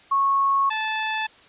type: tone pair in turn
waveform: sine / 15% pulse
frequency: 1100 / 873.1 Hz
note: C#6 / A5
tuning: -14 / -14 cents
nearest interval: major third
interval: 400 cents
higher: first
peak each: -17 dBFS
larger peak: neither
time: 0.11-0.7 / 0.7-1.27 s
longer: first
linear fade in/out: 10 ms
effects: white hiss -51 dBFS RMS until 1.48 s + resampled to 8000 Hz